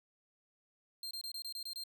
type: tone bursts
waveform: 40% pulse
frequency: 4182 Hz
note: C8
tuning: 2 cents flat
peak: -39 dBFS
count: 8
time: 1.03-1.837 s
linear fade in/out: 2 ms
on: 79 ms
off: 25 ms
effects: none